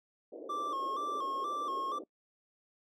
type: band-pass noise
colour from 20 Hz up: white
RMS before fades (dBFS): -45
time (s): 0.32-2.04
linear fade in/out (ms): 5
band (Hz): 290 to 560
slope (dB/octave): 48
type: tone with vibrato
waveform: triangle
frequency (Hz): 1127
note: C#6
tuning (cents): +28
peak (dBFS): -32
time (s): 0.49-1.99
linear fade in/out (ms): 10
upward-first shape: square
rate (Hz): 2.1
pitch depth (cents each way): 68
effects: noise-tail reverb RT60 0.1 s tail -21 dB re dry